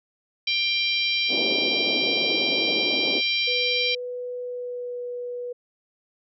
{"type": "harmonic tone", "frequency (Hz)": 789, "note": "G5", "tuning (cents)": 11, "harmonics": [3, 4, 5, 6, 7], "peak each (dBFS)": [-25, -27, -27, -31, -33], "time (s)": [0.47, 3.95], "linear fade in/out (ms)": 5}
{"type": "band-pass noise", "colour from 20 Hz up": "pink", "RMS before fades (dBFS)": -30, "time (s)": [1.28, 3.22], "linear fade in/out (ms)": 50, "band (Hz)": [270, 620], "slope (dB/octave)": 24}
{"type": "tone with pitch glide", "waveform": "sine", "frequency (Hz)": [493.9, 488.8], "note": ["B4", "B4"], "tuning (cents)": [0, -18], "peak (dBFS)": -29, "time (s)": [3.47, 5.53], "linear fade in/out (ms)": 10, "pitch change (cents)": -18, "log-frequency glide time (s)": [4.41, 5.01]}
{"effects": []}